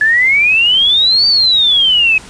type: exponential two-way sweep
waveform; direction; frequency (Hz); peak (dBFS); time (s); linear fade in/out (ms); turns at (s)
sine; up then down; 1702 to 4632 to 2533; -7; 0.01-2.18; 2; 1.27
effects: pink hiss -35 dBFS RMS until 2.29 s + resampled to 22050 Hz